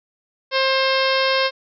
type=harmonic tone; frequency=531 Hz; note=C5; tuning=25 cents sharp; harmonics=1 / 2 / 3 / 4 / 5 / 6 / 7 / 8 / 9 / 10; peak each=-20 / -23 / -25 / -26 / -27 / -28 / -28 / -29 / -30 / -30 dBFS; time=0.51-1.51 s; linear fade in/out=50 ms; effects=none